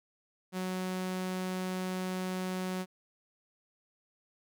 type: tone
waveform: sawtooth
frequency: 185 Hz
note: F#3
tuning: in tune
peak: -29 dBFS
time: 0.52-2.86 s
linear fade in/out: 50 ms
effects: none